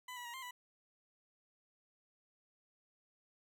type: tone with pitch steps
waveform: 20% pulse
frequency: 1001 / 973 / 948 / 1051 / 986 Hz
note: B5 / B5 / A#5 / C6 / B5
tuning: +23 / -26 / +29 / +7 / -3 cents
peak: -40 dBFS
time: 0.08-0.51 s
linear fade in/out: 5 ms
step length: 86 ms
effects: none